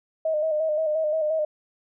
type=tone with vibrato; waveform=sine; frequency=622.3 Hz; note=D#5; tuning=in tune; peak=-21 dBFS; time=0.25-1.45 s; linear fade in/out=5 ms; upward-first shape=square; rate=5.7 Hz; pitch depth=43 cents each way; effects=none